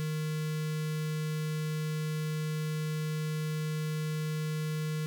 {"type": "tone with notch filter", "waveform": "square", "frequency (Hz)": 154.7, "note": "D#3", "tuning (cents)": -10, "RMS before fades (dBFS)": -33, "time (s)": [0, 5.06], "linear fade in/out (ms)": 0, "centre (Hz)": 790, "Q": 1.2, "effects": []}